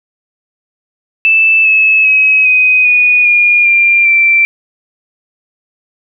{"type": "tone with pitch steps", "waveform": "sine", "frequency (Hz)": [2638, 2594, 2551, 2509, 2467, 2426, 2386, 2346], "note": ["E7", "E7", "D#7", "D#7", "D#7", "D#7", "D7", "D7"], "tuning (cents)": [1, -28, 43, 14, -15, -44, 27, -2], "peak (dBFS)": -5, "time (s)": [1.25, 4.45], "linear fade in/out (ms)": 0, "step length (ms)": 400, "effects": []}